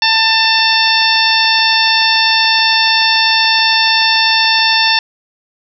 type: harmonic tone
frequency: 893 Hz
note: A5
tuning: 25 cents sharp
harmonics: 1 / 2 / 3 / 4 / 5 / 6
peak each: -16 / -16 / -16 / -16 / -16 / -16 dBFS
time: 0.02-4.99 s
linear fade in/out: 2 ms
effects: none